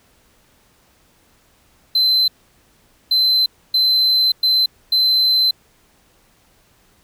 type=tone bursts at uneven times; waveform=triangle; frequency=4068 Hz; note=C8; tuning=50 cents flat; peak=-11 dBFS; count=5; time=1.95-2.28 / 3.11-3.46 / 3.74-4.32 / 4.43-4.66 / 4.92-5.51 s; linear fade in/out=5 ms; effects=pink hiss -56 dBFS RMS until 7.03 s